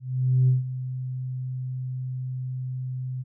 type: tone with ADSR envelope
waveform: sine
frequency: 128.3 Hz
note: C3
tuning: 34 cents flat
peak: -14 dBFS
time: 0-3.24 s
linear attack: 480 ms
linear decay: 150 ms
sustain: -14 dB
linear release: 30 ms
effects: tanh soft clip ceiling -12 dBFS